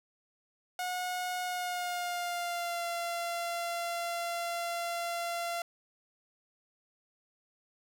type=tone with pitch glide; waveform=sawtooth; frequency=726 to 686 Hz; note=F#5 to F5; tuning=-33 to -31 cents; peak=-29 dBFS; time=0.79-5.62 s; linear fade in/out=2 ms; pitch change=-98 cents; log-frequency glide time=1.43-2.86 s; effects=none